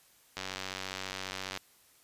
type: click train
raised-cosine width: 0.2 ms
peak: -19 dBFS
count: 115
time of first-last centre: 0.37-1.574 s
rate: 94.7 Hz
effects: white hiss -63 dBFS RMS until 2.03 s + resampled to 32000 Hz